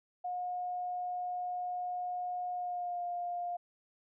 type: tone with pitch glide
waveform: sine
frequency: 720 to 704.4 Hz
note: F#5 to F5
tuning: -47 to +15 cents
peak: -34 dBFS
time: 0.24-3.57 s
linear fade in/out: 10 ms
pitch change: -38 cents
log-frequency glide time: 2.52-3.03 s
effects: none